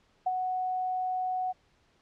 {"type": "tone with ADSR envelope", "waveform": "sine", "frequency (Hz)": 740, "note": "F#5", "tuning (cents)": 0, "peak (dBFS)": -23, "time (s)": [0.26, 1.53], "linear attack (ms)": 9, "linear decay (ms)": 34, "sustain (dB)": -5, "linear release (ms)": 25, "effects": ["pink hiss -67 dBFS RMS until 2.01 s", "low-pass 5000 Hz 12 dB/octave"]}